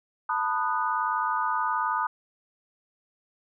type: chord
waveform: sine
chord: B dominant seventh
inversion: third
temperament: just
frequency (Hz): 889 / 987.8 / 1234.7 / 1481.6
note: A5 / B5 / D#6 / F#6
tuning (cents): +18 / 0 / -14 / +2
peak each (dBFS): -30 / -29 / -28 / -33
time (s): 0.29-2.07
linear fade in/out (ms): 5
effects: none